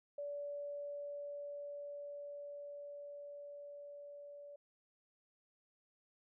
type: tone with level ramp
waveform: sine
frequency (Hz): 576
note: D5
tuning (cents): -34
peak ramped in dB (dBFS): -40 to -50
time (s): 0.18-4.56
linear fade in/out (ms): 5
effects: none

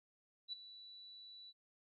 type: tone with ADSR envelope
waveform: sine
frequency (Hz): 3951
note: B7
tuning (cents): 0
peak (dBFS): -39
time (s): 0.48-1.53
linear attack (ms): 47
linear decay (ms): 12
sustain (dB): -14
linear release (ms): 40
effects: none

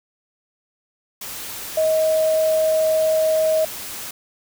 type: tone in noise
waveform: sine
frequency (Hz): 632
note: D#5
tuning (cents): +27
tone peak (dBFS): -15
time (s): 1.77-3.65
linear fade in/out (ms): 5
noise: white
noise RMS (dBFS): -32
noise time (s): 1.21-4.11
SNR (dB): +14
effects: none

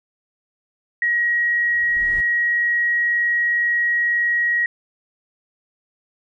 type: tone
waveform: sine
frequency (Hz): 1899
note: A#6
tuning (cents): +32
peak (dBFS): -16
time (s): 1.02-4.66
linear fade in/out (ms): 2
type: noise with exponential growth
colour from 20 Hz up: brown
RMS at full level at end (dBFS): -32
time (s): 1.33-2.21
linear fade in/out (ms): 5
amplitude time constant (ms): 190
effects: none

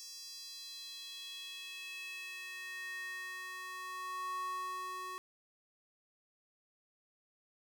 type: tone with high-pass filter sweep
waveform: square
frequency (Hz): 370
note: F#4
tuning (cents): 0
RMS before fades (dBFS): -44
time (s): 0-5.18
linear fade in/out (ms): 0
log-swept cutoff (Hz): 5400 to 830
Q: 4.2
effects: none

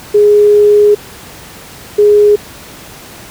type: tone bursts at uneven times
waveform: sine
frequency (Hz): 415.3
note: G#4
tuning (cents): 0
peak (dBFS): -3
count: 2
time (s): 0.14-0.95 / 1.98-2.36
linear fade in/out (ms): 10
effects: pink hiss -32 dBFS RMS until 3.3 s + high-pass 60 Hz 12 dB/octave

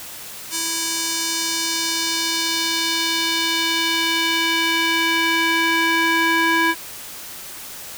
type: tone with band-pass filter sweep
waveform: square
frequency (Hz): 329.6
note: E4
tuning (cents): 0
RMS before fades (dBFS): -20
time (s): 0.5-6.75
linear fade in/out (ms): 50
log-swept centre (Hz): 7400 to 1700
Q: 1.3
effects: white hiss -35 dBFS RMS until 7.97 s

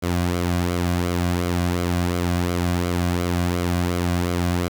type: tone with flanger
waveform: sawtooth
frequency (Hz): 87.9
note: F2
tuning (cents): +12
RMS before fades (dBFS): -22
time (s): 0.02-4.69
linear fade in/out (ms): 20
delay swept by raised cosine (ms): 1.1 to 2.3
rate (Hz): 2.8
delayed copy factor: -0.55
effects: 7-bit

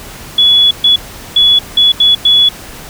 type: tone bursts at uneven times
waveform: sine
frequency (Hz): 3399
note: G#7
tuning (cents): +39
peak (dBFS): -4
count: 6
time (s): 0.38-0.71 / 0.84-0.96 / 1.36-1.59 / 1.77-1.92 / 2-2.15 / 2.25-2.49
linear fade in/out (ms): 5
effects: pink hiss -30 dBFS RMS until 2.89 s

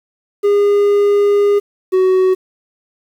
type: tone pair in turn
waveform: triangle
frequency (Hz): 407.5 / 373.9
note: G#4 / F#4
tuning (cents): -33 / +18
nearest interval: minor second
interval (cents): 149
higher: first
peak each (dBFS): -7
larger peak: neither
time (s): 0.43-1.6 / 1.92-2.35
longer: first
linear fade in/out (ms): 20
effects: 7-bit

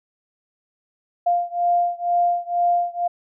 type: beating tone pair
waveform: sine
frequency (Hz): 698.5 / 700.6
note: F5 / F5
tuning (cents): 0 / +5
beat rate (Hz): 2.1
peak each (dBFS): -20 / -21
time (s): 1.26-3.08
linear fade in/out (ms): 10
effects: none

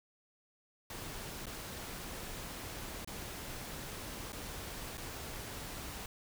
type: noise with dropouts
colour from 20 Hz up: pink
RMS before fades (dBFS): -44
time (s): 0.9-6.06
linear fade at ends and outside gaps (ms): 2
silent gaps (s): 1.457-1.467 / 3.047-3.074 / 4.322-4.329 / 4.973-4.978
effects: none

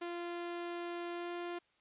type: tone with pitch glide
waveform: sawtooth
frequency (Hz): 346.1 to 348.3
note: F4 to F4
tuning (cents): -16 to -5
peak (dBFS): -35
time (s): 0.01-1.59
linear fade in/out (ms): 10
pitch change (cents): +11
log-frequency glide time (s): 1.12-1.31
effects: white hiss -73 dBFS RMS until 1.8 s + resampled to 8000 Hz

